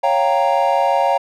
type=chord; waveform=triangle; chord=G half-diminished seventh; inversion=second; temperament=equal; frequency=554.4 / 698.5 / 784 / 932.3 Hz; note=Db5 / F5 / G5 / Bb5; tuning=0 / 0 / 0 / 0 cents; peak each=-17 dBFS; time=0.03-1.18 s; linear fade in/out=10 ms; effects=none